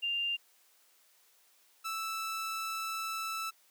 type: tone pair in turn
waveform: sine / sawtooth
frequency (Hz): 2794 / 1318.6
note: F7 / E6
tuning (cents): 0 / 0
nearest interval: octave + minor second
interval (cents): 1300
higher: first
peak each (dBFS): -30 / -31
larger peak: first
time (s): 0.02-0.37 / 1.84-3.51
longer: second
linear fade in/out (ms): 20
effects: white hiss -66 dBFS RMS until 3.7 s + high-pass 400 Hz 12 dB/octave